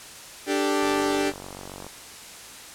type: chord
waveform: sawtooth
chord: D suspended fourth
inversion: none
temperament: equal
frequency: 293.7 / 392 / 440 Hz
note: D4 / G4 / A4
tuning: 0 / 0 / 0 cents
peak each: -21 / -21 / -27 dBFS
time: 0.46-1.33 s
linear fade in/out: 50 ms
type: click train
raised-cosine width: 1 ms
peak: -24 dBFS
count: 50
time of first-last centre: 0.83-1.866 s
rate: 47.3 Hz
effects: white hiss -42 dBFS RMS until 2.74 s + low-pass 10000 Hz 12 dB/octave